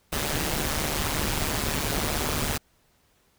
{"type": "noise with amplitude modulation", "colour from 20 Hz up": "pink", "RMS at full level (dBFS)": -24, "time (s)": [0.12, 2.58], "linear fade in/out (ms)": 10, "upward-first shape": "sine", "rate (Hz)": 149, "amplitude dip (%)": 75, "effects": ["pink hiss -65 dBFS RMS until 3.38 s"]}